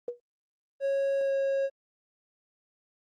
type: tone with exponential decay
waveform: sine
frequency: 482.9 Hz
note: B4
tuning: 39 cents flat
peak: -26 dBFS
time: 0.08-0.2 s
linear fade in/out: 2 ms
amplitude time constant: 25 ms
type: tone with pitch glide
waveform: triangle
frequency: 550 to 545.9 Hz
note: C#5 to C#5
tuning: -14 to -27 cents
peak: -23 dBFS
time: 0.8-1.7 s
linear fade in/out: 50 ms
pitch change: -13 cents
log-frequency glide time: 1.18-1.31 s
effects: Opus 24 kbps